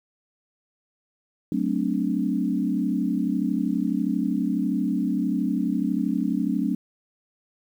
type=chord; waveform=sine; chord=D dominant seventh; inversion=first; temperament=equal with one note detuned; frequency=187.47 / 220 / 261.6 / 293.7 Hz; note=F#3 / A3 / C4 / D4; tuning=+23 / 0 / 0 / 0 cents; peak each=-27 dBFS; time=1.52-6.75 s; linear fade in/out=2 ms; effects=9-bit